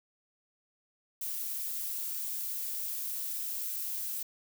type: noise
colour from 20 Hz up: violet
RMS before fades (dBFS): -36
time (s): 1.21-4.23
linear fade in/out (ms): 5
effects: none